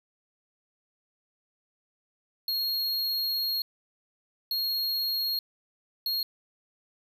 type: tone bursts at uneven times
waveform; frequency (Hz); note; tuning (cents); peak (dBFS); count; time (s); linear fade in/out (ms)
square; 4279; C8; +38; -27; 3; 2.48-3.62 / 4.51-5.39 / 6.06-6.23; 2
effects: none